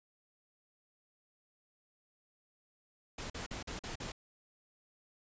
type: noise bursts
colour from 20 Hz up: pink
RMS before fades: -42 dBFS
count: 6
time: 3.18-4.12 s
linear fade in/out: 5 ms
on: 120 ms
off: 44 ms
effects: resampled to 16000 Hz